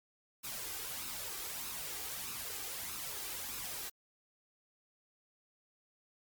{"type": "noise with flanger", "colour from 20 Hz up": "white", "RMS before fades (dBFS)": -42, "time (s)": [0.43, 3.9], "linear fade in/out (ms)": 20, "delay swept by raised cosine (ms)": [0.76, 2.56], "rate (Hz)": 1.6, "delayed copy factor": 0.55, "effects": ["Opus 48 kbps"]}